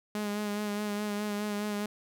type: tone with vibrato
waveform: sawtooth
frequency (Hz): 207.7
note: G#3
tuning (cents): 0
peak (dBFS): -27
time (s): 0.15-1.86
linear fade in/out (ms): 2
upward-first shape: sine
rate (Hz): 4.8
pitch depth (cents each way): 27
effects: none